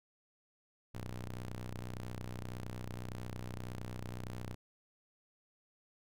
sawtooth ring-modulated tone, 61.74 Hz, B1, in tune, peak -34 dBFS, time 0.94-4.55 s, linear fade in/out 10 ms, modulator 47.4 Hz, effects none

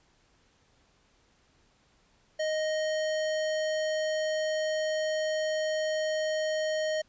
square tone, 622.3 Hz, D#5, in tune, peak -28 dBFS, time 2.39-7.02 s, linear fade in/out 10 ms, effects pink hiss -66 dBFS RMS until 7.08 s + resampled to 16000 Hz

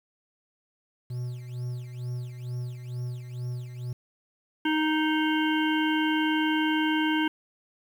triangle tone with tremolo, 123.47 Hz, B2, in tune, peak -27 dBFS, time 1.1-3.93 s, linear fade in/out 5 ms, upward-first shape sine, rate 2.2 Hz, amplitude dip 65%
harmonic tone, 311.1 Hz, D#4, in tune, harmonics 1 / 3 / 5 / 7 / 9 / 10, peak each -24 / -31 / -31 / -36 / -36 / -36 dBFS, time 4.65-7.28 s, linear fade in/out 5 ms
effects 9-bit

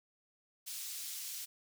pink high-pass noise, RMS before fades -43 dBFS, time 0.66-1.46 s, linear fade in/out 20 ms, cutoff 4700 Hz, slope 12 dB/octave, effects none

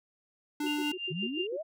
square tone, 296.1 Hz, D4, 14 cents sharp, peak -31 dBFS, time 0.6-0.92 s, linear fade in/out 5 ms
sine tone bursts, 368.1 Hz, F#4, 9 cents flat, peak -35 dBFS, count 7, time 0.63-1.57 s, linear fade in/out 10 ms, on 52 ms, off 96 ms
sine tone with tremolo, 2794 Hz, F7, in tune, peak -31 dBFS, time 0.66-1.47 s, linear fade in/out 5 ms, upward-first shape triangle, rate 5.7 Hz, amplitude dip 90%
sine exponential sweep, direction up, 144.6 to 673 Hz, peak -33 dBFS, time 1.1-1.63 s, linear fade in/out 20 ms
effects none

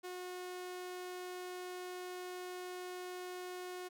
sawtooth tone, 362.7 Hz, F#4, 34 cents flat, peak -39 dBFS, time 0.03-3.89 s, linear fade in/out 20 ms, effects none

